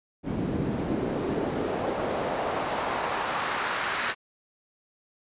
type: noise with band-pass filter sweep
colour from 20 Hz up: pink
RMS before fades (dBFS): -29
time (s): 0.23-4.15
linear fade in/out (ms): 50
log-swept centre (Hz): 200 to 1700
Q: 1.2
effects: resampled to 8000 Hz